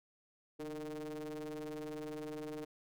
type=ring-modulated tone; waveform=square; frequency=77.78 Hz; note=D#2; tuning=in tune; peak=-39 dBFS; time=0.59-2.65 s; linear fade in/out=10 ms; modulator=379 Hz; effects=none